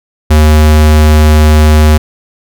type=tone; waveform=square; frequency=76.6 Hz; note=D#2; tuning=27 cents flat; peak=-3 dBFS; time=0.3-1.98 s; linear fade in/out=10 ms; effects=none